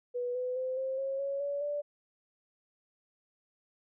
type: tone with pitch steps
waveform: sine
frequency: 490 / 502.3 / 515 / 527.9 / 541.2 / 554.8 / 568.7 / 583 Hz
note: B4 / B4 / C5 / C5 / C#5 / C#5 / C#5 / D5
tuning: -14 / +29 / -28 / +15 / -42 / +1 / +44 / -13 cents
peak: -31 dBFS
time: 0.14-1.82 s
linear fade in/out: 20 ms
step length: 210 ms
effects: none